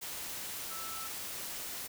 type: tone in noise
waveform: sine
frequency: 1318 Hz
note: E6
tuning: 1 cent flat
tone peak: -44 dBFS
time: 0.7-1.08 s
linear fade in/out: 20 ms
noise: white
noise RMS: -41 dBFS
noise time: 0.01-1.88 s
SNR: -6 dB
effects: none